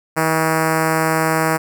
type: tone with notch filter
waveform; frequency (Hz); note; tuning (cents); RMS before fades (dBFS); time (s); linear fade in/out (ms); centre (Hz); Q
5% pulse; 160; D#3; +49; -17; 0.16-1.58; 20; 3800; 0.76
effects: none